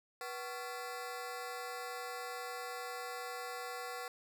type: ring-modulated tone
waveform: 20% pulse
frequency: 622.3 Hz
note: D#5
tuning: in tune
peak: -33 dBFS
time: 0.21-4.08 s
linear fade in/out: 2 ms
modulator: 135 Hz
effects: none